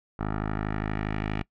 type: tone with low-pass filter sweep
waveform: 10% pulse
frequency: 52.4 Hz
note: G#1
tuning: 16 cents sharp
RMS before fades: -30 dBFS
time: 0.19-1.43 s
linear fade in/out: 5 ms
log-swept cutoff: 1300 to 2500 Hz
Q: 1.9
effects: noise-tail reverb RT60 0.1 s tail -23 dB re dry